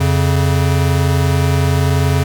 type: tone pair together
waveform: square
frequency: 87.31 / 138.59 Hz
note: F2 / C#3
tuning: 0 / 0 cents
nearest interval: minor sixth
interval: 800 cents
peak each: -15 dBFS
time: 0-2.24 s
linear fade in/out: 10 ms
effects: none